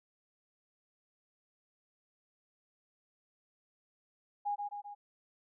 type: tone with echo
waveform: sine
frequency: 820 Hz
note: G#5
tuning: 22 cents flat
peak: -31 dBFS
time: 4.45-4.56 s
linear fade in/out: 20 ms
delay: 130 ms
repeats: 3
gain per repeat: -4 dB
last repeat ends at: 4.95 s
effects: none